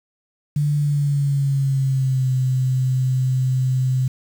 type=tone with pitch glide; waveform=sine; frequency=146.83 to 129.31 Hz; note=D3 to C3; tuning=0 to -20 cents; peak=-16 dBFS; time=0.56-4.08 s; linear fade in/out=5 ms; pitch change=-220 cents; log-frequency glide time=0.77-2.3 s; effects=7-bit